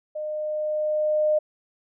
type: tone with level ramp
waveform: sine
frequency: 610 Hz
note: D#5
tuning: 34 cents flat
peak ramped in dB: -28 to -17 dBFS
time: 0.15-1.39 s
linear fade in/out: 10 ms
effects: none